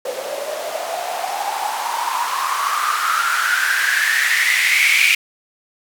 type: noise with band-pass filter sweep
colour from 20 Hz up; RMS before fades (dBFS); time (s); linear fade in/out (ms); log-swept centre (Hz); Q
blue; -19; 0.05-5.15; 5; 520 to 2400; 8.7
effects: none